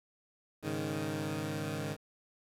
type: chord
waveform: 15% pulse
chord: Ab suspended fourth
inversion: none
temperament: equal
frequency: 103.83 / 138.59 / 155.56 Hz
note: Ab2 / Db3 / Eb3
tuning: 0 / 0 / 0 cents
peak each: -34 / -34 / -31 dBFS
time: 0.62-1.97 s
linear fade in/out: 50 ms
effects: resampled to 32000 Hz + 9-bit